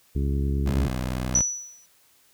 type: harmonic tone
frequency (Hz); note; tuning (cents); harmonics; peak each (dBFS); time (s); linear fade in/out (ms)
69.3; C#2; 0; 1 / 2 / 3 / 4 / 5 / 6; -23 / -29 / -33 / -35 / -37 / -39; 0.15-0.88; 10
type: tone with vibrato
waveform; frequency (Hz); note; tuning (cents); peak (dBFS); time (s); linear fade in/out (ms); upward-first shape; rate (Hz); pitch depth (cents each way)
15% pulse; 62.7; B1; +27; -20; 0.66-1.42; 5; square; 20; 170
type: tone with exponential decay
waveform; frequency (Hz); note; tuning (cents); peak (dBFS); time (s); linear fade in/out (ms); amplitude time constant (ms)
sine; 5920; F#8; 0; -15; 1.35-1.86; 2; 110
effects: white hiss -60 dBFS RMS until 2.33 s